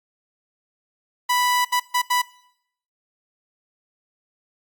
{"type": "tone bursts at uneven times", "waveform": "sawtooth", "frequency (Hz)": 987.8, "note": "B5", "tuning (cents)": 0, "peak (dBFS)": -14, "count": 4, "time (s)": [[1.29, 1.65], [1.72, 1.8], [1.94, 2.02], [2.1, 2.22]], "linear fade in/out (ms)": 10, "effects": ["noise-tail reverb RT60 0.7 s tail -20 dB re dry", "Opus 48 kbps"]}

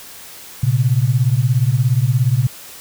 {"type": "beating tone pair", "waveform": "sine", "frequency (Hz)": [116.54, 133.54], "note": ["A#2", "C3"], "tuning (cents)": [0, 36], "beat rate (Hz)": 17, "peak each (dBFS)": -15, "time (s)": [0.63, 2.47], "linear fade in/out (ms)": 5, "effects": ["white hiss -37 dBFS RMS until 2.8 s"]}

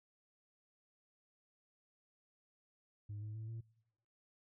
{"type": "tone with pitch steps", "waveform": "sine", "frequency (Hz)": [103.83, 107, 110.26, 113.62], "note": ["G#2", "A2", "A2", "A#2"], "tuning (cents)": [0, -48, 4, -44], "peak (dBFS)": -40, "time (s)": [3.09, 3.61], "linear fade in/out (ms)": 10, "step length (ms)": 130, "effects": ["noise-tail reverb RT60 0.9 s tail -25 dB re dry", "tanh soft clip ceiling -41 dBFS"]}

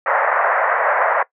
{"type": "band-pass noise", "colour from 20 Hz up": "pink", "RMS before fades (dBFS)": -17, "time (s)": [0.06, 1.23], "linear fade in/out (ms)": 5, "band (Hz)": [540, 1900], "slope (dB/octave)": 48, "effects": ["noise-tail reverb RT60 0.1 s tail -19 dB re dry"]}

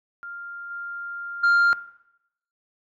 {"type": "tone with level steps", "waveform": "sine", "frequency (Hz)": 1397, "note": "F6", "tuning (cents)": 0, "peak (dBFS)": [-34, -31, -13], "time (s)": [0.23, 1.73], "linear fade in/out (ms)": 0, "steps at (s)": [0.7, 1.43], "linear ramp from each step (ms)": 10, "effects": ["noise-tail reverb RT60 0.8 s tail -18 dB re dry", "tanh soft clip ceiling -14 dBFS"]}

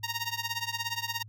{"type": "tone with tremolo", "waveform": "10% pulse", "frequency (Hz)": 931, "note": "A#5", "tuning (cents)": -2, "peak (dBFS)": -19, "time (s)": [0.03, 1.23], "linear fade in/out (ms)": 10, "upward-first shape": "triangle", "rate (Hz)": 17, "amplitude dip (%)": 95, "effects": ["added 107 Hz sine -46 dBFS peak until 1.28 s", "Opus 48 kbps"]}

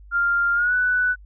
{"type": "tone with pitch glide", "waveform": "sine", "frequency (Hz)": [1396.9, 1488.5], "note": ["F6", "F#6"], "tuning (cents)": [0, 10], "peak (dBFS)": -17, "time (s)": [0.11, 1.16], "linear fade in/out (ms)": 50, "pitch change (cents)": 110, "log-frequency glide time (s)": [0.54, 0.74], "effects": ["added 50 Hz sine -42 dBFS peak until 1.25 s"]}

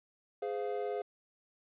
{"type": "chord", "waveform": "triangle", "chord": "F minor", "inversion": "first", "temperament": "equal with one note detuned", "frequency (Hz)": [415.3, 513.7, 698.5], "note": ["Ab4", "C5", "F5"], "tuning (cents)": [0, -32, 0], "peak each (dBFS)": [-34, -37, -38], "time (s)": [0.42, 1.02], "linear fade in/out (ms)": 5, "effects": ["resampled to 8000 Hz", "11-bit"]}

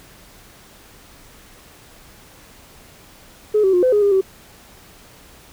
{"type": "tone with pitch steps", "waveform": "sine", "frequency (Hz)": [424.1, 382.4, 357.1, 510, 415.5, 403.7, 382.8], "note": ["G#4", "G4", "F4", "C5", "G#4", "G#4", "G4"], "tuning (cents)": [36, -43, 39, -44, 1, -49, -41], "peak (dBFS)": -11, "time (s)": [3.54, 4.212], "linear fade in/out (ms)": 10, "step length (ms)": 96, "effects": ["tanh soft clip ceiling -7 dBFS", "pink hiss -46 dBFS RMS until 5.52 s"]}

